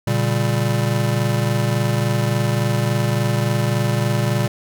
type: chord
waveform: square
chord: G diminished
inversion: first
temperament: just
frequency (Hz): 117.6 / 141.12 / 196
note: Bb2 / Db3 / G3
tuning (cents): +16 / +31 / 0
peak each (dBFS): -20 / -23 / -25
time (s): 0.07-4.48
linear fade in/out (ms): 5
effects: none